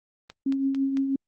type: click train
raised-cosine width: 0.2 ms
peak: -23 dBFS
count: 4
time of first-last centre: 0.3-0.971 s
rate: 4.47 Hz
type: tone with tremolo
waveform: sine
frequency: 271.5 Hz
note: C#4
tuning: 36 cents flat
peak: -20 dBFS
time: 0.46-1.16 s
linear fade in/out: 5 ms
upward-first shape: triangle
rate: 6.1 Hz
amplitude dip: 50%
effects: Opus 24 kbps